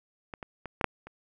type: clicks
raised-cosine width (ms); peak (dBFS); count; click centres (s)
0.5; -23 / -24 / -23 / -15 / -7 / -29; 6; 0.338 / 0.428 / 0.657 / 0.812 / 0.843 / 1.07
effects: none